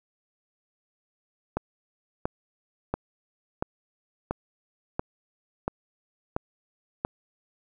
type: click train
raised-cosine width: 1 ms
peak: -12 dBFS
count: 9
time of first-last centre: 1.57-7.049 s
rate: 1.46 Hz
effects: 9-bit